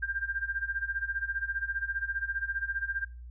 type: tone with tremolo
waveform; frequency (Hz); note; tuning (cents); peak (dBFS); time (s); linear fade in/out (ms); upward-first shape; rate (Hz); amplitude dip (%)
sine; 1591; G6; +25; -27; 0.02-3.05; 10; sine; 15; 85
effects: noise-tail reverb RT60 0.3 s tail -20 dB re dry + added 60 Hz sine -42 dBFS peak until 3.3 s